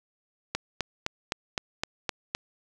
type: click train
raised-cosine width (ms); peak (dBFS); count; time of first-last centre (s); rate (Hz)
0.2; -10; 8; 0.55-2.349; 3.89
effects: none